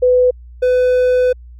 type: tone pair in turn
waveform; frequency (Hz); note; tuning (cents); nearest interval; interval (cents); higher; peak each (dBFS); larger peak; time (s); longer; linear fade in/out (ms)
sine / triangle; 500 / 501.8; B4 / B4; +21 / +28; unison; 7; second; -8; neither; 0.02-0.31 / 0.62-1.33; second; 10
effects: added 60 Hz sine -34 dBFS peak until 1.59 s